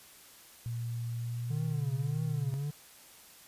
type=tone with pitch glide; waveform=sine; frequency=117.6 to 121.82 Hz; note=A#2 to B2; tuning=+16 to -23 cents; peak=-33 dBFS; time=0.66-2.54 s; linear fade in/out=0 ms; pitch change=+61 cents; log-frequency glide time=1.19-1.7 s
type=tone with vibrato; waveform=triangle; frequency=146.83 Hz; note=D3; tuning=in tune; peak=-30 dBFS; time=1.5-2.71 s; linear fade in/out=10 ms; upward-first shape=triangle; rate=1.7 Hz; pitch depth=140 cents each way
effects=white hiss -55 dBFS RMS until 3.47 s + resampled to 32000 Hz